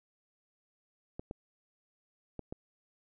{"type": "clicks", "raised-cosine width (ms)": 2, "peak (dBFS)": -26, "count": 4, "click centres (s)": [1.195, 1.311, 2.393, 2.525], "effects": []}